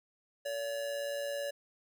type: tone with amplitude modulation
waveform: square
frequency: 570 Hz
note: C#5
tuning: 48 cents sharp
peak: -33 dBFS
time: 0.45-1.51 s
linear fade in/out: 10 ms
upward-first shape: sine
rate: 118 Hz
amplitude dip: 45%
effects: none